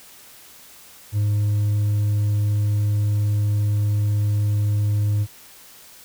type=tone with hard clipping; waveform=sine; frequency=103.83 Hz; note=G#2; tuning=in tune; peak=-18 dBFS; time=1.12-5.27 s; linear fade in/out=50 ms; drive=2 dB; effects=white hiss -46 dBFS RMS until 6.04 s